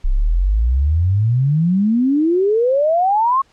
sine exponential sweep, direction up, 30.58 to 1108.7 Hz, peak -12 dBFS, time 0.04-3.42 s, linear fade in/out 10 ms, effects pink hiss -55 dBFS RMS until 3.52 s + low-pass 6000 Hz 12 dB/octave

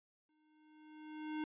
square tone with exponential growth, 307.2 Hz, D#4, 22 cents flat, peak -37 dBFS, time 0.29-1.44 s, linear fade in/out 2 ms, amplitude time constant 250 ms, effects resampled to 8000 Hz

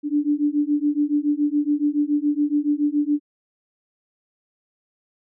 sine beating tone pair, 290.1 / 297.2 Hz, D4 / D4, -21 / +21 cents, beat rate 7.1 Hz, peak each -21 dBFS, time 0.03-3.2 s, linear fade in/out 50 ms, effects none

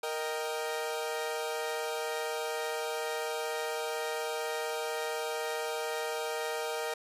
sawtooth chord, Eb major, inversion second, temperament equal, 466.2 / 622.3 / 784 Hz, Bb4 / Eb5 / G5, 0 / 0 / 0 cents, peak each -31 / -34 / -36 dBFS, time 0.03-6.94 s, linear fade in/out 5 ms, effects resampled to 32000 Hz

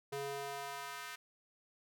square tone with high-pass filter sweep, 140 Hz, C#3, 18 cents sharp, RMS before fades -43 dBFS, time 0.12-1.16 s, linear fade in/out 10 ms, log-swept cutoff 340 to 1600 Hz, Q 1.4, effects none

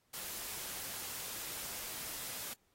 white noise, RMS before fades -43 dBFS, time 0.13-2.54 s, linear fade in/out 10 ms, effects pink hiss -75 dBFS RMS until 2.74 s + AAC 48 kbps

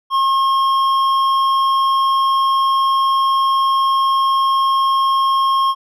sine tone with hard clipping, 1076 Hz, C6, 48 cents sharp, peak -14 dBFS, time 0.1-5.75 s, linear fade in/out 50 ms, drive 7 dB, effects none

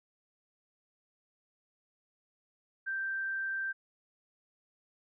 sine tone, 1568 Hz, G6, in tune, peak -32 dBFS, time 2.86-3.73 s, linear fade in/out 20 ms, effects none

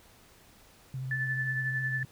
sine tone with vibrato, 130.9 Hz, C3, 1 cent sharp, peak -33 dBFS, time 0.94-2.05 s, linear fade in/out 2 ms, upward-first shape triangle, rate 14 Hz, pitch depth 37 cents each way
sine tone with tremolo, 1751 Hz, A6, 9 cents flat, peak -28 dBFS, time 1.11-2.03 s, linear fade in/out 2 ms, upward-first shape sine, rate 11 Hz, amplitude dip 45%
effects pink hiss -58 dBFS RMS until 2.11 s

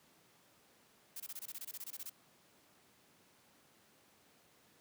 blue noise bursts, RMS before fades -45 dBFS, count 15, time 1.16-2.097 s, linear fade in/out 5 ms, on 41 ms, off 23 ms, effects pink hiss -67 dBFS RMS until 4.8 s + high-pass 150 Hz 12 dB/octave

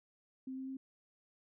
sine tone with pitch steps, 261.6 / 263.7 / 265.9 Hz, C4 / C4 / C4, 0 / +14 / +28 cents, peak -40 dBFS, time 0.47-0.77 s, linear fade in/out 5 ms, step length 100 ms, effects none

